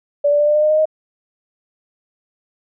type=tone with pitch steps; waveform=sine; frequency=578 / 584.4 / 590.8 / 597.3 / 603.9 / 610.6 / 617.3 / 624.2 Hz; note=D5 / D5 / D5 / D5 / D5 / D#5 / D#5 / D#5; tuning=-28 / -9 / +10 / +29 / +48 / -33 / -14 / +5 cents; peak=-11 dBFS; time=0.24-0.856 s; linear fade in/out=10 ms; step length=77 ms; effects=none